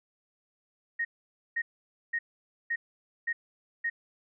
sine tone bursts, 1864.7 Hz, A#6, in tune, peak -27 dBFS, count 6, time 0.99-3.9 s, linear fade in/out 10 ms, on 60 ms, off 510 ms, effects none

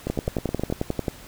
two click trains, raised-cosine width 2 ms, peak -10 / -13 dBFS, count 12 / 7, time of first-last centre 0.1-1.082 / 0.07-0.701 s, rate 11.2 / 9.51 Hz, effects pink hiss -45 dBFS RMS until 1.27 s

